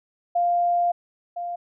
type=tone pair in turn; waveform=sine; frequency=698.5 / 698.5 Hz; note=F5 / F5; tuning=0 / 0 cents; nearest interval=unison; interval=0 cents; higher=neither; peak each=-18 / -27 dBFS; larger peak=first; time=0.35-0.92 / 1.36-1.56 s; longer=first; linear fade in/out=10 ms; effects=none